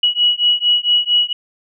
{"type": "beating tone pair", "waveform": "sine", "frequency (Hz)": [2919, 2923.4], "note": ["F#7", "F#7"], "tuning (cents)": [-24, -22], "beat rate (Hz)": 4.4, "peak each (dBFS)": -15, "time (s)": [0.03, 1.33], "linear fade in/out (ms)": 5, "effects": []}